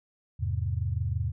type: chord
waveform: sine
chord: E augmented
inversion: none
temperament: just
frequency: 82.41 / 103.01 / 128.76 Hz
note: E2 / G#2 / B#2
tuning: 0 / -14 / -27 cents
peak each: -30 / -30 / -33 dBFS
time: 0.39-1.32 s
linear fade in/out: 20 ms
effects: none